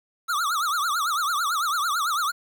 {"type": "tone with vibrato", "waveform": "square", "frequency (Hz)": 1271, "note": "D#6", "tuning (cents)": 36, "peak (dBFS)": -23, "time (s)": [0.28, 2.32], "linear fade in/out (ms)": 20, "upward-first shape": "triangle", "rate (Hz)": 9, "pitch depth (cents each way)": 240, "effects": ["9-bit"]}